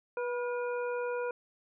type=harmonic tone with a mistuned harmonic; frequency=488 Hz; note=B4; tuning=21 cents flat; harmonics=1 / 2 / 3 / 5; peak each=-32 / -40 / -41 / -48 dBFS; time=0.17-1.31 s; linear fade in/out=2 ms; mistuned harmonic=3; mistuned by=-39 cents; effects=none